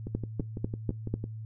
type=two click trains; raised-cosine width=3 ms; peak=-22 / -16 dBFS; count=8 / 5; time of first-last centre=0.07-1.241 / 0.15-1.14 s; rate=5.98 / 4.04 Hz; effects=noise-tail reverb RT60 0.2 s tail -21 dB re dry + added 110 Hz sine -37 dBFS peak until 1.45 s